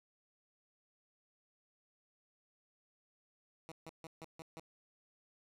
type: tone bursts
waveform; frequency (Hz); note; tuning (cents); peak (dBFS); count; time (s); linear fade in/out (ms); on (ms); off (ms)
10% pulse; 162.1; E3; -29; -39; 6; 3.69-4.596; 0; 26; 150
effects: low-pass 12000 Hz 12 dB/octave